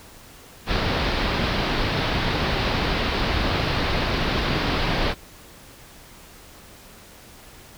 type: low-pass noise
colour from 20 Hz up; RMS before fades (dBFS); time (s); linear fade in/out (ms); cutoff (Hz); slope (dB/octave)
pink; -23; 0.66-5.15; 50; 4800; 48
effects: pink hiss -46 dBFS RMS until 7.77 s